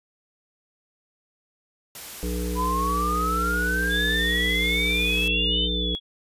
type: noise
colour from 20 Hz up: white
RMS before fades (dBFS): -38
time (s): 1.95-5.28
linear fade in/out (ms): 2
type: harmonic tone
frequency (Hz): 60.1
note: B1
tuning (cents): -46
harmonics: 1 / 3 / 5 / 7 / 8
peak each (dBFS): -27 / -32 / -34 / -35 / -36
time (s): 2.23-5.95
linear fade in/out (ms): 0
type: exponential sweep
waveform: sine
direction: up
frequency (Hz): 987.8 to 3099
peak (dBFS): -23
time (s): 2.55-5.69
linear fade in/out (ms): 50
type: tone with vibrato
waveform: sine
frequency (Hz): 3472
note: A7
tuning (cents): -24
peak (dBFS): -26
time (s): 3.89-6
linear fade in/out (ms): 50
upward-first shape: sine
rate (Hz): 1.3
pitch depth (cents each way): 65
effects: resampled to 32000 Hz